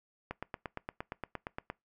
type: click train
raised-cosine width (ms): 0.5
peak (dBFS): -22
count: 13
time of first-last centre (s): 0.31-1.7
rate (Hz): 8.63
effects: noise-tail reverb RT60 0.2 s tail -23 dB re dry